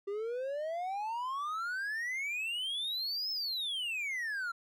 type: exponential two-way sweep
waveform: triangle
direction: up then down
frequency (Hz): 392 to 5274 to 1352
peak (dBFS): -32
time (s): 0.07-4.52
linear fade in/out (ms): 10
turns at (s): 3.31
effects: none